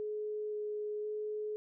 sine tone with pitch steps, 423.9 / 420.9 / 424.7 Hz, G#4 / G#4 / G#4, +35 / +23 / +39 cents, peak -35 dBFS, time 0-1.56 s, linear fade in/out 0 ms, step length 520 ms, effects none

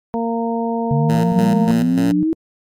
harmonic tone, 230.6 Hz, A#3, 19 cents flat, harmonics 1 / 2 / 3 / 4, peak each -20 / -23 / -25 / -26 dBFS, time 0.14-1.71 s, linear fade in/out 0 ms
sine exponential sweep, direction up, 140.5 to 328.9 Hz, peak -14 dBFS, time 0.91-2.33 s, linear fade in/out 0 ms
10% pulse tone with tremolo, 113.8 Hz, A#2, 41 cents flat, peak -14 dBFS, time 1.09-2.12 s, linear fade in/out 5 ms, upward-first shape square, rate 3.4 Hz, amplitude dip 70%
sine tone with pitch glide, 171.2 to 179.61 Hz, F3 to F3, -34 to +49 cents, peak -18 dBFS, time 1.32-2.23 s, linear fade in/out 0 ms, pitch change +83 cents, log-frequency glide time 1.78-2.03 s
effects MP3 96 kbps

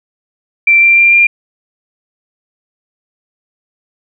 sine tone with pitch steps, 2349 / 2364 / 2379 / 2394 Hz, D7 / D7 / D7 / D7, 0 / +11 / +22 / +33 cents, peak -4 dBFS, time 0.67-1.27 s, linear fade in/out 5 ms, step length 150 ms, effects none

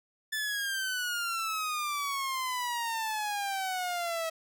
sawtooth exponential sweep, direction down, 1757 to 645 Hz, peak -27 dBFS, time 0.32-4.3 s, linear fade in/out 10 ms, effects none

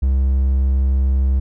triangle tone, 66.4 Hz, C2, 26 cents sharp, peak -11 dBFS, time 0.02-1.4 s, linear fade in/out 10 ms, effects none

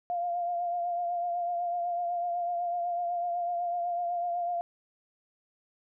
sine tone with vibrato, 698.5 Hz, F5, in tune, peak -28 dBFS, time 0.1-4.61 s, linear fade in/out 0 ms, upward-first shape triangle, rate 8 Hz, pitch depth 37 cents each way, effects none

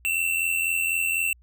square tone pair together, 2648 / 2732 Hz, E7 / F7, +7 / -39 cents, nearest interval minor second, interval 54 cents, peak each -26 dBFS, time 0.05-1.33 s, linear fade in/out 0 ms, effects added 60 Hz sine -52 dBFS peak until 1.42 s

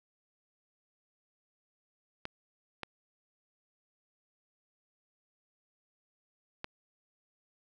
clicks, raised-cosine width 0.3 ms, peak -21 dBFS, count 3, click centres 2.254 / 2.833 / 6.644 s, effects none

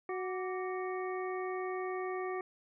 harmonic tone with a mistuned harmonic, 370 Hz, F#4, in tune, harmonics 1 / 2 / 3 / 5 / 6, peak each -36 / -42 / -43 / -47 / -49 dBFS, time 0.09-2.41 s, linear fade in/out 2 ms, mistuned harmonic 3, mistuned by +81 cents, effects none

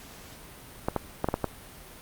clicks, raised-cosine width 1 ms, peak -11 dBFS, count 6, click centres 0.885 / 0.963 / 1.244 / 1.287 / 1.341 / 1.443 s, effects pink hiss -47 dBFS RMS until 2.01 s + Opus 48 kbps

